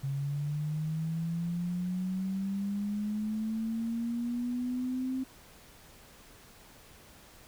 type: linear sweep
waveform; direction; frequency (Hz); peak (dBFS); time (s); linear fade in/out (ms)
sine; up; 135.9 to 262.4; -30; 0.03-5.24; 10
effects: pink hiss -55 dBFS RMS until 7.47 s